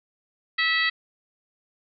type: harmonic tone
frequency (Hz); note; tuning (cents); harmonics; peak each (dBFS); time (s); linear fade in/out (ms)
650; E5; -24; 2 / 3 / 4 / 5 / 6 / 7; -31 / -22 / -30 / -31 / -29 / -33; 0.58-0.9; 10
effects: none